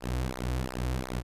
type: tone with flanger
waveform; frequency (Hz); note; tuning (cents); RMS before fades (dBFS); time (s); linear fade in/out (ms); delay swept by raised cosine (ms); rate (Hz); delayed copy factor
sawtooth; 63; B1; +35; -32; 0-1.23; 50; 0.29 to 5.19; 2.8; -0.95
effects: resampled to 32000 Hz